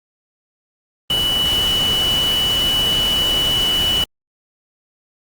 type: tone in noise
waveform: sine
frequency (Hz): 2960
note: F#7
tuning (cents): 0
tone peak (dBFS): -15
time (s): 1.1-4.04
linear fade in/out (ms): 2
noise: pink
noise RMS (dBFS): -25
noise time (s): 1.1-4.04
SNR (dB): +7
effects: Opus 24 kbps